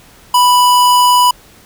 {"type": "tone", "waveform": "square", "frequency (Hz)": 987.8, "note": "B5", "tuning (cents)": 0, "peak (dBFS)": -7, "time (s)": [0.34, 1.31], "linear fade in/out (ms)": 5, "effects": ["pink hiss -43 dBFS RMS until 1.65 s"]}